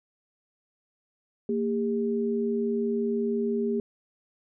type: tone pair together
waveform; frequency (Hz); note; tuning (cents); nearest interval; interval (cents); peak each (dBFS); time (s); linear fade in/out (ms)
sine; 230 / 404.1; A#3 / G#4; -23 / -47; minor seventh; 976; -27; 1.49-3.8; 2
effects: none